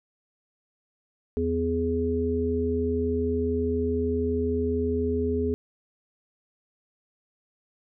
harmonic tone, 83.6 Hz, E2, 25 cents sharp, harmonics 1 / 3 / 5, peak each -29 / -28 / -26 dBFS, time 1.37-5.54 s, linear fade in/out 0 ms, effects none

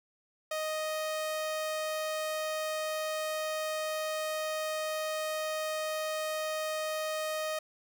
sawtooth tone, 623 Hz, D#5, 2 cents sharp, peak -28 dBFS, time 0.51-7.59 s, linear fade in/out 5 ms, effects none

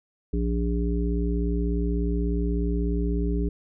harmonic tone, 58.27 Hz, A#1, in tune, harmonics 1 / 3 / 5 / 7, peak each -24 / -29 / -31 / -32 dBFS, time 0.33-3.49 s, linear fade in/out 5 ms, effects none

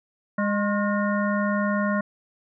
harmonic tone with a mistuned harmonic, 204.2 Hz, G#3, 29 cents flat, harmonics 1 / 3 / 5 / 7 / 9, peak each -23 / -28 / -30 / -31 / -33 dBFS, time 0.38-2.01 s, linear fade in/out 5 ms, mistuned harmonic 5, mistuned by +84 cents, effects none

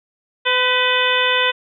harmonic tone with a mistuned harmonic, 504 Hz, B4, 35 cents sharp, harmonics 1 / 2 / 3 / 4 / 5 / 6 / 7, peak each -22 / -22 / -22 / -22 / -22 / -22 / -22 dBFS, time 0.45-1.52 s, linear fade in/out 20 ms, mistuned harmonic 4, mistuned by -46 cents, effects none

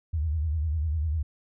sine tone with vibrato, 77.78 Hz, D#2, in tune, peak -24 dBFS, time 0.13-1.23 s, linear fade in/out 10 ms, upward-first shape sine, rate 10 Hz, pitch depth 130 cents each way, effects none

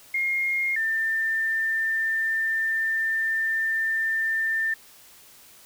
sine tone pair in turn, 2137 / 1792 Hz, C7 / A6, +36 / +31 cents, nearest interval minor third, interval 305 cents, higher first, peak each -22 dBFS, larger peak neither, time 0.14-0.76 / 0.76-4.74 s, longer second, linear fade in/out 5 ms, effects white hiss -51 dBFS RMS until 5.65 s

